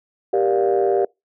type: chord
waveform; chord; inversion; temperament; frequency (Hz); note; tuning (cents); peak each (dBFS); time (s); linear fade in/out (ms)
sine; G minor seventh; none; just; 392 / 470.4 / 588 / 705.6; G4 / Bb4 / D5 / F5; 0 / +16 / +2 / +18; -17 / -21 / -23 / -22; 0.33-1.05; 5
effects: noise-tail reverb RT60 0.2 s tail -26 dB re dry + tanh soft clip ceiling -8 dBFS